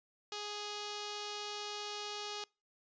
5% pulse tone with notch filter, 415.5 Hz, G#4, 1 cent sharp, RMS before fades -42 dBFS, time 0.32-2.44 s, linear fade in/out 2 ms, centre 1900 Hz, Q 1.7, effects noise-tail reverb RT60 0.3 s tail -26 dB re dry + resampled to 16000 Hz

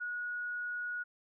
sine tone, 1455 Hz, F#6, 29 cents flat, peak -35 dBFS, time 0-1.04 s, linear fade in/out 20 ms, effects none

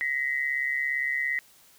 sine tone pair together, 1889.5 / 2027 Hz, A#6 / B6, +23 / +45 cents, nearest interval minor second, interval 122 cents, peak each -28 dBFS, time 0.01-1.39 s, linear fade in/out 0 ms, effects white hiss -57 dBFS RMS until 1.78 s

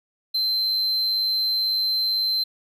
triangle tone, 4101 Hz, C8, 36 cents flat, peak -19 dBFS, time 0.34-2.44 s, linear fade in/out 10 ms, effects none

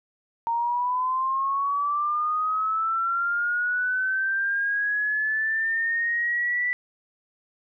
sine linear sweep, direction up, 921 to 1975.5 Hz, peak -22 dBFS, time 0.47-6.73 s, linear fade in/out 0 ms, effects none

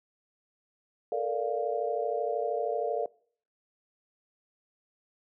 sine chord, Bb major seventh, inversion third, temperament equal with one note detuned, 440 / 472.9 / 587.3 / 698.5 Hz, A4 / Bb4 / D5 / F5, 0 / +25 / 0 / 0 cents, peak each -33 dBFS, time 1.12-3.06 s, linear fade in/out 2 ms, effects noise-tail reverb RT60 0.5 s tail -23 dB re dry

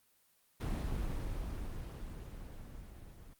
brown noise with level ramp, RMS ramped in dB -34 to -52 dBFS, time 0.6-3.34 s, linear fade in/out 10 ms, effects white hiss -71 dBFS RMS until 3.39 s + Opus 24 kbps

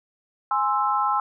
sine chord, Ab augmented, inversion none, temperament equal, 830.6 / 1046.5 / 1318.5 Hz, Ab5 / C6 / E6, 0 / 0 / 0 cents, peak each -24 dBFS, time 0.51-1.2 s, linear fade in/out 2 ms, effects none

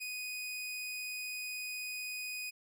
sawtooth tone, 2489 Hz, D#7, in tune, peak -35 dBFS, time 0-2.51 s, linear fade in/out 20 ms, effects none

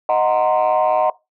sine chord, C half-diminished seventh, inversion first, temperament equal, 622.3 / 740 / 932.3 / 1046.5 Hz, Eb5 / Gb5 / Bb5 / C6, 0 / 0 / 0 / 0 cents, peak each -16 / -16 / -20 / -22 dBFS, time 0.09-1.1 s, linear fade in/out 2 ms, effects noise-tail reverb RT60 0.2 s tail -19 dB re dry + tanh soft clip ceiling -8 dBFS

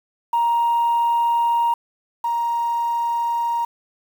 sine tone pair in turn, 938 / 938 Hz, A#5 / A#5, +11 / +11 cents, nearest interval unison, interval 0 cents, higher neither, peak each -14 / -18 dBFS, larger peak first, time 0.33-1.74 / 2.24-3.65 s, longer neither, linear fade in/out 5 ms, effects tanh soft clip ceiling -13 dBFS + 7-bit

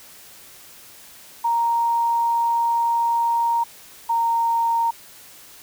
sine tone pair in turn, 932.3 / 924.8 Hz, A#5 / A#5, 0 / -14 cents, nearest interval unison, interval 14 cents, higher first, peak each -17 dBFS, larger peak neither, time 1.44-3.64 / 4.09-4.91 s, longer first, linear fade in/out 10 ms, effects white hiss -45 dBFS RMS until 5.62 s

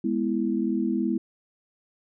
sine chord, E major, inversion first, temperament equal, 207.7 / 246.9 / 329.6 Hz, G#3 / B3 / E4, 0 / 0 / 0 cents, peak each -27 dBFS, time 0.04-1.18 s, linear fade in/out 5 ms, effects none

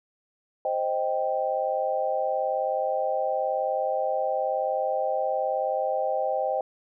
sine chord, C minor, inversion none, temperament equal, 523.3 / 622.3 / 784 Hz, C5 / Eb5 / G5, 0 / 0 / 0 cents, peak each -28 dBFS, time 0.65-6.61 s, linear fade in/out 2 ms, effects none

